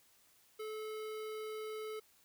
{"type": "tone with notch filter", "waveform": "square", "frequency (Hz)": 432.9, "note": "A4", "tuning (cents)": -28, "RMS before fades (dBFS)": -43, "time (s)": [0.59, 2], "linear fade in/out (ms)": 10, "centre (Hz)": 6900, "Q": 1.5, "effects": ["white hiss -68 dBFS RMS until 2.24 s"]}